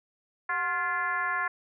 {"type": "tone with frequency modulation", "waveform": "sine", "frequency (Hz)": 1396.9, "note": "F6", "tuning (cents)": 0, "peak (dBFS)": -26, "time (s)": [0.49, 1.48], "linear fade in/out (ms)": 5, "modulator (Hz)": 334, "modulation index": 1.6, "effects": []}